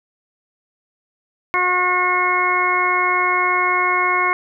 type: harmonic tone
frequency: 361.7 Hz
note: F#4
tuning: 39 cents flat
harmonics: 1 / 2 / 3 / 4 / 5 / 6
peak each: -26 / -26 / -18 / -26 / -28 / -19 dBFS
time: 1.54-4.33 s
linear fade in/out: 0 ms
effects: none